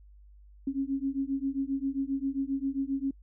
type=beating tone pair; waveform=sine; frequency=269 / 276.5 Hz; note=C4 / C#4; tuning=+48 / -4 cents; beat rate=7.5 Hz; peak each=-31 dBFS; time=0.67-3.11 s; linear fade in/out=5 ms; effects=noise-tail reverb RT60 0.1 s tail -26 dB re dry + added 50 Hz sine -51 dBFS peak until 3.22 s